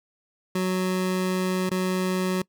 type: tone with dropouts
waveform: 25% pulse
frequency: 185 Hz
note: F#3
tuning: in tune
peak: -19 dBFS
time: 0.55-2.42 s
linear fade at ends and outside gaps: 5 ms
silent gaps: 1.694-1.713 s
effects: noise-tail reverb RT60 0.1 s tail -24 dB re dry